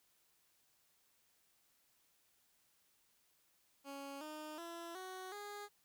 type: tone with pitch steps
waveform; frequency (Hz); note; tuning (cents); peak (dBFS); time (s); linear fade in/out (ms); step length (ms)
15% pulse; 277.8 / 306.5 / 338.1 / 373 / 411.4; C#4 / D#4 / E4 / F#4 / G#4; +4 / -26 / +44 / +14 / -16; -40; 3.84-5.69; 50; 370
effects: white hiss -75 dBFS RMS until 5.84 s